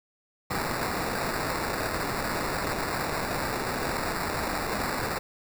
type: noise with sample-and-hold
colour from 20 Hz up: violet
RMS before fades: -30 dBFS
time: 0.5-5.19 s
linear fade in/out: 10 ms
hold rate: 3150 Hz
effects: none